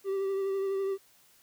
triangle tone with vibrato, 389.7 Hz, G4, 10 cents flat, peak -26 dBFS, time 0.04-0.98 s, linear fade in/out 50 ms, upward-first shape triangle, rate 12 Hz, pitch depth 27 cents each way, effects white hiss -62 dBFS RMS until 1.42 s

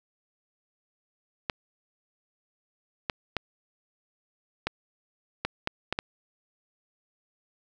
clicks, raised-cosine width 0.3 ms, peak -11 dBFS, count 8, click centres 1.498 / 3.098 / 3.367 / 4.67 / 5.45 / 5.674 / 5.926 / 5.989 s, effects none

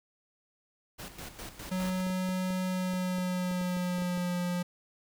pink noise with tremolo, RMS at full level -42 dBFS, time 0.98-2.02 s, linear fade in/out 20 ms, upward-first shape square, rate 4.9 Hz, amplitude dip 65%
square tone with pitch glide, 185 to 177.36 Hz, F#3 to F3, 0 to +27 cents, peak -30 dBFS, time 1.71-4.63 s, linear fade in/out 10 ms, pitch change -73 cents, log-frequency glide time 2.65-4.39 s
clicks, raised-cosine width 2 ms, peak -32 dBFS, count 12, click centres 2.067 / 2.102 / 2.29 / 2.505 / 2.936 / 3.184 / 3.513 / 3.613 / 3.768 / 3.984 / 4.021 / 4.175 s
effects none

